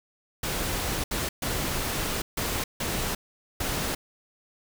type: noise bursts at uneven times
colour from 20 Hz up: pink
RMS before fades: -29 dBFS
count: 6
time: 0.43-1.04 / 1.11-1.29 / 1.42-2.22 / 2.37-2.64 / 2.8-3.15 / 3.6-3.95 s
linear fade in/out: 5 ms
effects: none